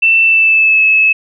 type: tone with pitch glide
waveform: sine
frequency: 2672 to 2594 Hz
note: E7 to E7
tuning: +23 to -28 cents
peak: -6 dBFS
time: 0.02-1.13 s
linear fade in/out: 10 ms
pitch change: -51 cents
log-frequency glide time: 0.22-0.82 s
effects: none